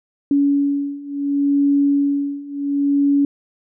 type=beating tone pair; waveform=sine; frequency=282.3 / 283 Hz; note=C#4 / C#4; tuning=+32 / +36 cents; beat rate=0.7 Hz; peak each=-19 / -17 dBFS; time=0.31-3.25 s; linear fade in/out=2 ms; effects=none